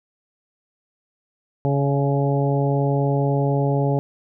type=harmonic tone with a mistuned harmonic; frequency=140.3 Hz; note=C#3; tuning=21 cents sharp; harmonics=1 / 2 / 3 / 4 / 5 / 6; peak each=-19 / -26 / -25 / -27 / -30 / -30 dBFS; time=1.65-3.99 s; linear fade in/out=0 ms; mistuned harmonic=5; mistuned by=-26 cents; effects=none